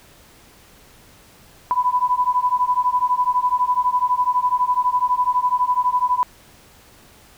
sine beating tone pair, 989 / 1001 Hz, B5 / B5, +2 / +23 cents, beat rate 12 Hz, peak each -19 dBFS, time 1.71-6.23 s, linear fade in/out 0 ms, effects pink hiss -49 dBFS RMS until 7.37 s

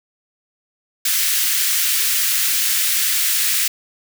white high-pass noise, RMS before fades -18 dBFS, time 1.05-3.68 s, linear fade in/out 5 ms, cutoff 1600 Hz, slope 24 dB/octave, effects none

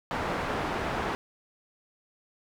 white low-pass noise, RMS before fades -31 dBFS, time 0.11-1.15 s, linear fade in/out 0 ms, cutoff 1200 Hz, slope 12 dB/octave, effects none

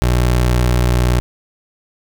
25% pulse tone pair in turn, 61 / 61 Hz, B1 / B1, -21 / -21 cents, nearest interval unison, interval 0 cents, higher neither, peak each -8 dBFS, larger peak neither, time 0.02-0.61 / 0.61-1.2 s, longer neither, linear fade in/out 0 ms, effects none

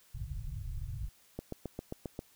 pink low-pass noise, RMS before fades -39 dBFS, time 0.14-1.09 s, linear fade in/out 10 ms, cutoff 150 Hz, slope 96 dB/octave
click train, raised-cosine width 2 ms, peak -24 dBFS, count 7, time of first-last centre 1.39-2.191 s, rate 7.49 Hz
effects white hiss -64 dBFS RMS until 2.35 s

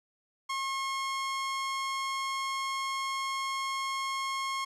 sawtooth tone, 1080 Hz, C#6, 45 cents flat, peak -27 dBFS, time 0.49-4.65 s, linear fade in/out 10 ms, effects low-pass 8000 Hz 12 dB/octave + 11-bit

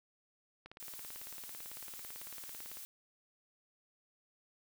click train, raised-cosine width 0.3 ms, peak -34 dBFS, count 39, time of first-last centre 0.66-2.771 s, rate 18 Hz
blue noise, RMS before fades -48 dBFS, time 0.8-2.85 s, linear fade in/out 0 ms
effects none

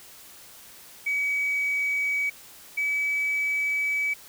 sine tone pair in turn, 2272 / 2288 Hz, C#7 / D7, +42 / -46 cents, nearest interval unison, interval 12 cents, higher second, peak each -22 dBFS, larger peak neither, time 1.06-2.3 / 2.77-4.14 s, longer second, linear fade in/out 10 ms, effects tanh soft clip ceiling -19 dBFS + white hiss -48 dBFS RMS until 4.28 s

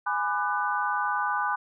sine chord, G# half-diminished seventh, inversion none, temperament just, 830.6 / 996.7 / 1196.1 / 1495.1 Hz, G#5 / B5 / D6 / F#6, 0 / +16 / +31 / +18 cents, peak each -30 dBFS, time 0.06-1.56 s, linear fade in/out 10 ms, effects none

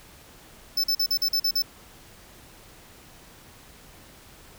square tone bursts, 5274 Hz, E8, in tune, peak -21 dBFS, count 8, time 0.77-1.622 s, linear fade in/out 5 ms, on 68 ms, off 44 ms, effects pink hiss -50 dBFS RMS until 4.58 s

